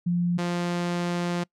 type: tone pair in turn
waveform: sine / sawtooth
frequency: 174.61 / 174.61 Hz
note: F3 / F3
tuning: 0 / 0 cents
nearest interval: unison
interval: 0 cents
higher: neither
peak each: -21 dBFS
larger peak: neither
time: 0.06-0.38 / 0.38-1.44 s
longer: second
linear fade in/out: 10 ms
effects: noise-tail reverb RT60 0.1 s tail -25 dB re dry + low-pass 7000 Hz 12 dB/octave